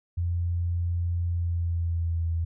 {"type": "tone with pitch glide", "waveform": "sine", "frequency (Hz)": [86.5, 83.12], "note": ["F2", "E2"], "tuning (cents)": [-16, 15], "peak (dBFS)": -24, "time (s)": [0.17, 2.45], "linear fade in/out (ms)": 10, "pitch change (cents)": -69, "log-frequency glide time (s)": [1.26, 2.28], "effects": []}